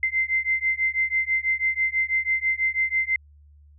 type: beating tone pair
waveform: sine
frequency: 2075 / 2081.1 Hz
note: C7 / C7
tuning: -15 / -10 cents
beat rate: 6.1 Hz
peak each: -24 dBFS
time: 0.03-3.16 s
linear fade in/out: 2 ms
effects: added 73 Hz sine -49 dBFS peak until 3.78 s